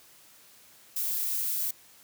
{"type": "noise", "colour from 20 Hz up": "violet", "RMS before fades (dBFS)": -30, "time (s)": [0.96, 1.71], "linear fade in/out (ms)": 5, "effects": ["white hiss -56 dBFS RMS until 2.03 s", "high-pass 60 Hz 12 dB/octave"]}